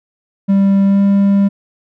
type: tone with pitch glide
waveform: triangle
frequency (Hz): 196.6 to 198.88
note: G3 to G3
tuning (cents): +5 to +25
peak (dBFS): -6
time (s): 0.48-1.49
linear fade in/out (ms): 20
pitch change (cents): +20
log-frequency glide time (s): 0.85-1.01
effects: none